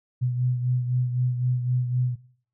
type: beating tone pair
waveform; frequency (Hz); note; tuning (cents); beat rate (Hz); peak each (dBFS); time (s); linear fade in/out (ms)
sine; 124.5 / 128.4; B2 / C3; +14 / -32; 3.9; -22 / -31; 0.21-2.16; 20
effects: noise-tail reverb RT60 0.5 s tail -18 dB re dry